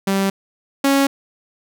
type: tone pair in turn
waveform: sawtooth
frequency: 195 / 275.8 Hz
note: G3 / C#4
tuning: -9 / -9 cents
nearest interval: tritone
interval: 600 cents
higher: second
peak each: -12 / -9 dBFS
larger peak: second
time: 0.07-0.3 / 0.84-1.07 s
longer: neither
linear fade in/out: 5 ms
effects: none